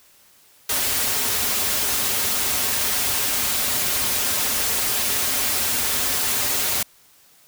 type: noise with comb filter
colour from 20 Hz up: white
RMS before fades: -22 dBFS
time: 0.69-6.83 s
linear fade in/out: 5 ms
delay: 6 ms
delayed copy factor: -0.55
effects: white hiss -54 dBFS RMS until 7.47 s